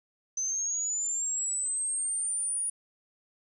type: linear sweep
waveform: sine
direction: up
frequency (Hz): 6110 to 9680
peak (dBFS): -28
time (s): 0.37-2.7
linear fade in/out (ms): 5
effects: none